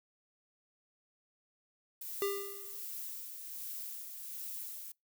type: noise with tremolo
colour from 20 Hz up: violet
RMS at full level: -42 dBFS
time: 2.01-4.92 s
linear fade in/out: 5 ms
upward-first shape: sine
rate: 1.3 Hz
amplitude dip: 40%
type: tone with exponential decay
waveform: square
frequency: 398.8 Hz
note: G4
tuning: 30 cents sharp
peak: -30 dBFS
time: 2.22-2.87 s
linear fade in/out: 1 ms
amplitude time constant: 140 ms
effects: noise-tail reverb RT60 0.2 s tail -26 dB re dry